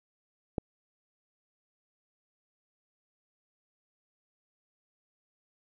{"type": "click", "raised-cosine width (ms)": 2, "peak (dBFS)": -16, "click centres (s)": 0.582, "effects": []}